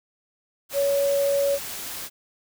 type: tone in noise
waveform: sine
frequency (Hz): 561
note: C#5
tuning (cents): +21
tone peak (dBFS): -19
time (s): 0.73-1.59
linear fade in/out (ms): 50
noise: white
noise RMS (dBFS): -34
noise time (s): 0.69-2.1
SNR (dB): +12
effects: none